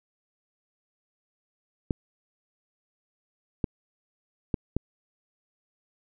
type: clicks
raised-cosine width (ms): 3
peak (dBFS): -12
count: 4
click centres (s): 1.908 / 3.642 / 4.542 / 4.766
effects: none